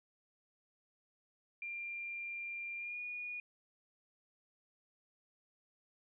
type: tone with pitch glide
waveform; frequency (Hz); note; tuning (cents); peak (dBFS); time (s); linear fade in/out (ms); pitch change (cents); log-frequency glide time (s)
sine; 2385 to 2448; D7 to D#7; +26 to -29; -40; 1.62-3.4; 2; +45; 2.77-3
effects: none